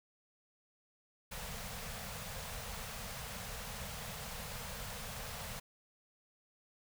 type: band-stop noise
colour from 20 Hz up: pink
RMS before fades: -44 dBFS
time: 1.31-5.6 s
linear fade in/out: 10 ms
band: 230 to 440 Hz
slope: 96 dB/octave
effects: none